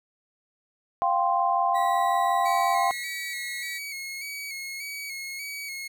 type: chord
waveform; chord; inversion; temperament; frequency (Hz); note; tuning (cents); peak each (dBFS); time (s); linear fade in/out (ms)
sine; F suspended second; none; equal; 698.5 / 784 / 1046.5; F5 / G5 / C6; 0 / 0 / 0; -25; 1.02-2.91; 0
type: tone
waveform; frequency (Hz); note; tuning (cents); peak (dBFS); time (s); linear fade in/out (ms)
35% pulse; 1940; B6; -31; -33; 1.74-3.79; 20
type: tone with vibrato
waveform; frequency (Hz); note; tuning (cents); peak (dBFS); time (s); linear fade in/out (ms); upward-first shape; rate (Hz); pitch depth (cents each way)
sawtooth; 2217; C#7; 0; -30; 2.45-5.88; 10; square; 1.7; 40
effects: none